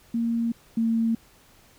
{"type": "tone pair in turn", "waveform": "sine", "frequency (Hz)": [231.8, 227.4], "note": ["A#3", "A#3"], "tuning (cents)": [-10, -43], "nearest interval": "unison", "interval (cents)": 33, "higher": "first", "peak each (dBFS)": [-22, -20], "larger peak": "second", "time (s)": [[0.14, 0.52], [0.77, 1.15]], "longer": "neither", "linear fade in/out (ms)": 5, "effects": ["pink hiss -56 dBFS RMS until 1.78 s"]}